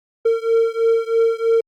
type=beating tone pair; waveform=triangle; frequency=454.8 / 457.9 Hz; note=A#4 / A#4; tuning=-43 / -31 cents; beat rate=3.1 Hz; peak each=-15 / -16 dBFS; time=0.25-1.61 s; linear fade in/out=10 ms; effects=Opus 48 kbps